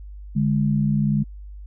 sine tone pair together, 146.83 / 207.6 Hz, D3 / G#3, 0 / 0 cents, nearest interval tritone, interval 600 cents, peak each -20 dBFS, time 0.35-1.24 s, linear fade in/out 20 ms, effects added 50 Hz sine -35 dBFS peak until 1.66 s

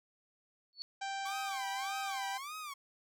sine tone with exponential growth, 4435 Hz, C#8, in tune, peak -35 dBFS, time 0.73-0.82 s, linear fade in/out 0 ms, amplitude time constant 19 ms
harmonic tone, 784 Hz, G5, in tune, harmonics 1 / 2 / 3 / 4 / 5 / 6 / 7 / 8 / 9 / 10, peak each -38 / -44 / -48 / -50 / -52 / -54 / -55 / -56 / -57 / -58 dBFS, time 1.01-2.38 s, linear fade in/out 10 ms
sawtooth tone with vibrato, 1108.7 Hz, C#6, in tune, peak -38 dBFS, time 1.25-2.74 s, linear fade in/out 10 ms, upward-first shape sine, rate 1.7 Hz, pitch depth 230 cents each way
effects none

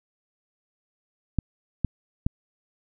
clicks, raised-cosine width 5 ms, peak -10 dBFS, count 3, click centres 1.387 / 1.847 / 2.265 s, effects none

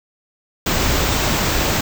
pink band-stop noise, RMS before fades -18 dBFS, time 0.66-1.81 s, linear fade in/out 5 ms, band 8300 to 13000 Hz, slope 96 dB/octave, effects none

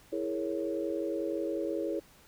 sine chord, A# half-diminished seventh, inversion second, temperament equal, 329.6 / 415.3 / 466.2 / 554.4 Hz, E4 / G#4 / A#4 / C#5, 0 / 0 / 0 / 0 cents, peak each -34 / -36 / -39 / -36 dBFS, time 0.12-2 s, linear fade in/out 10 ms, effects pink hiss -59 dBFS RMS until 2.27 s

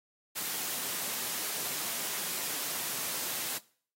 white high-pass noise, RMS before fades -35 dBFS, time 0.35-3.59 s, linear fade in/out 20 ms, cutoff 130 Hz, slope 24 dB/octave, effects noise-tail reverb RT60 0.5 s tail -21 dB re dry + AAC 48 kbps

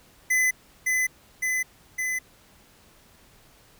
square tone with echo, 2018 Hz, B6, 37 cents sharp, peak -20 dBFS, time 0.3-0.51 s, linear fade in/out 10 ms, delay 560 ms, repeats 3, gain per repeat -2 dB, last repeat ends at 2.19 s, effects pink hiss -56 dBFS RMS until 3.79 s

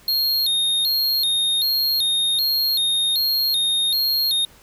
square tone with vibrato, 3963 Hz, B7, 5 cents sharp, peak -18 dBFS, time 0.08-4.45 s, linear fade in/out 2 ms, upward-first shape square, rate 1.3 Hz, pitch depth 120 cents each way, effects pink hiss -50 dBFS RMS until 4.62 s

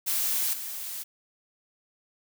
blue noise with level steps, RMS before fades -27 / -36 dBFS, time 0.06-1.04 s, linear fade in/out 20 ms, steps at 0.53 s, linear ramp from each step 5 ms, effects none

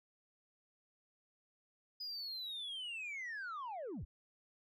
sine linear sweep, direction down, 5000 to 35.29 Hz, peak -39 dBFS, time 2-4.05 s, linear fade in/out 10 ms, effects tanh soft clip ceiling -40 dBFS

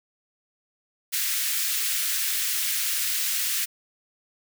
white high-pass noise, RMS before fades -26 dBFS, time 1.12-3.66 s, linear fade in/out 20 ms, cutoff 1600 Hz, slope 24 dB/octave, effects none

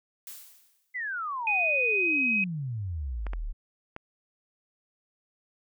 blue noise with exponential decay, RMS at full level -40 dBFS, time 0.27-0.96 s, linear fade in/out 1 ms, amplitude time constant 150 ms
sine exponential sweep, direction down, 2070 to 32.7 Hz, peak -30 dBFS, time 0.94-3.53 s, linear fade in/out 20 ms
sine tone with pitch glide, 2493 to 2529 Hz, D#7 to D#7, +3 to +28 cents, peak -23 dBFS, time 1.47-2.44 s, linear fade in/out 2 ms, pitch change +25 cents, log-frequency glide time 1.9-2.16 s
clicks, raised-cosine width 0.5 ms, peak -23 dBFS, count 3, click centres 3.267 / 3.334 / 3.964 s
effects none

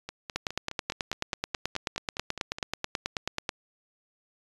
two click trains, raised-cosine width 0.2 ms, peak -19 / -11 dBFS, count 13 / 30, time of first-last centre 0.09-2.585 / 0.36-3.492 s, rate 4.81 / 9.26 Hz, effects resampled to 24000 Hz

